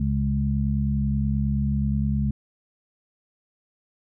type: tone cluster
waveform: sine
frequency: 69.9 / 138.6 / 208.8 Hz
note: C#2 / C#3 / G#3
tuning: +15 / 0 / +10 cents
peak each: -25 dBFS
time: 0-2.31 s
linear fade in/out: 5 ms
effects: none